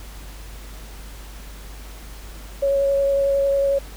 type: tone with vibrato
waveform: sine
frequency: 554.4 Hz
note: C#5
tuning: in tune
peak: -16 dBFS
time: 2.62-3.79 s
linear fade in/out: 10 ms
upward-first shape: sine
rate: 11 Hz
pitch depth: 10 cents each way
effects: added 50 Hz sine -36 dBFS peak until 3.96 s + pink hiss -43 dBFS RMS until 3.96 s